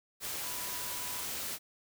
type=tone in noise; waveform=sine; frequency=987.8 Hz; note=B5; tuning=in tune; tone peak=-48 dBFS; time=0.41-1.26 s; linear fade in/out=50 ms; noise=white; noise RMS=-38 dBFS; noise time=0.2-1.59 s; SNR=-13 dB; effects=none